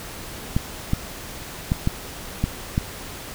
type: clicks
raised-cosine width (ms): 5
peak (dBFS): -7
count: 6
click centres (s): 0.565 / 0.934 / 1.719 / 1.874 / 2.44 / 2.779
effects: pink hiss -36 dBFS RMS until 3.34 s